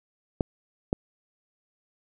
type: clicks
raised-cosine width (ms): 2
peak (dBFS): -10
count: 2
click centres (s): 0.408 / 0.929
effects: none